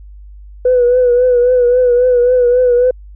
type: tone with vibrato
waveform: sine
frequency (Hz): 493.9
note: B4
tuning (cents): 0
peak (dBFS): -6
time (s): 0.65-2.91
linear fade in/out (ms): 5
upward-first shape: triangle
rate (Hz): 3.7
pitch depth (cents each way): 53
effects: tanh soft clip ceiling -3 dBFS + added 50 Hz sine -32 dBFS peak until 3.15 s